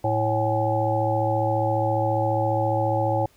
harmonic tone with a mistuned harmonic, 110 Hz, A2, in tune, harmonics 1 / 3 / 5 / 7 / 8, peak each -25 / -29 / -25 / -27 / -27 dBFS, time 0.04-3.26 s, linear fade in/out 5 ms, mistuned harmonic 8, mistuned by -71 cents, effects pink hiss -59 dBFS RMS until 3.36 s

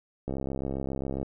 click train, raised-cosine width 2 ms, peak -19 dBFS, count 65, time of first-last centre 0.28-1.23 s, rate 67.4 Hz, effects none

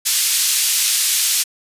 white band-pass noise, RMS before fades -17 dBFS, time 0.05-1.44 s, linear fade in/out 20 ms, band 3000 to 11000 Hz, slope 12 dB/octave, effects resampled to 32000 Hz

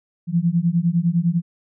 sine beating tone pair, 165.7 / 175.6 Hz, E3 / F3, +9 / +10 cents, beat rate 9.9 Hz, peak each -19 dBFS, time 0.27-1.42 s, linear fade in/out 50 ms, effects none

